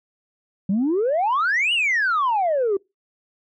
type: exponential two-way sweep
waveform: sine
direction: up then down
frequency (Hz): 182.6 to 2969 to 375.6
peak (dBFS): -16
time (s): 0.69-2.77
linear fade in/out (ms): 5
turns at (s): 1.73
effects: noise-tail reverb RT60 0.2 s tail -23 dB re dry + tanh soft clip ceiling -15 dBFS